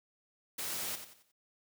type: noise with echo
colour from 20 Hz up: white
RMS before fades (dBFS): -38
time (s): 0.58-0.96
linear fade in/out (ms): 10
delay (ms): 90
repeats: 4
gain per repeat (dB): -9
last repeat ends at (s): 1.32
effects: high-pass 100 Hz 12 dB/octave